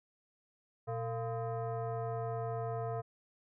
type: tone with frequency modulation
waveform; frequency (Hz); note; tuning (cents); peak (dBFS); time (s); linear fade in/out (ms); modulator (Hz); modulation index
sine; 119.6; A#2; +45; -34; 0.87-3.02; 20; 572; 1.3
effects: none